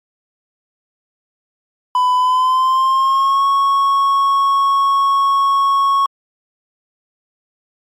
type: tone with pitch glide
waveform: triangle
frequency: 1000 to 1103.2 Hz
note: B5 to C#6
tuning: +21 to -9 cents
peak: -9 dBFS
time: 1.95-6.06 s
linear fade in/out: 2 ms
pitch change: +170 cents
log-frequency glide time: 2.15-3.46 s
effects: MP3 64 kbps